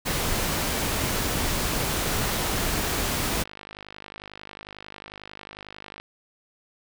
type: noise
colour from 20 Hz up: pink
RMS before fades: -26 dBFS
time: 0.05-3.44 s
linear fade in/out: 20 ms
type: click train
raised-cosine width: 0.3 ms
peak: -23 dBFS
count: 141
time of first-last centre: 3.26-6 s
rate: 51.1 Hz
effects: none